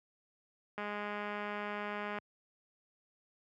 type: click train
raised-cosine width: 0.5 ms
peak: -25 dBFS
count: 292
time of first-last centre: 0.78-2.186 s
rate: 207 Hz
effects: high-pass 100 Hz 12 dB/octave